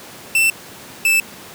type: tone pair in turn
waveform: 45% pulse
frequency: 2674 / 2637 Hz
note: E7 / E7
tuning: +24 / 0 cents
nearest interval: unison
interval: 24 cents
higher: first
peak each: -12 dBFS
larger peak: neither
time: 0.35-0.5 / 1.05-1.2 s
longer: neither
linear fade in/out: 2 ms
effects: pink hiss -37 dBFS RMS until 1.54 s + high-pass 150 Hz 12 dB/octave